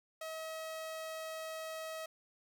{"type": "tone", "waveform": "sawtooth", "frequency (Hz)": 639, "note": "D#5", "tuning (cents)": 46, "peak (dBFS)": -37, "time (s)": [0.21, 2.06], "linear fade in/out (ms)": 5, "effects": []}